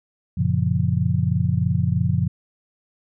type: chord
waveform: sine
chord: Gb major seventh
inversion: none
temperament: just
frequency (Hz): 92.5 / 115.62 / 138.75 / 173.43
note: Gb2 / Bb2 / Db3 / F3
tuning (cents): 0 / -14 / +2 / -12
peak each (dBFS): -23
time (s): 0.37-2.28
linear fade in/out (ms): 10
effects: none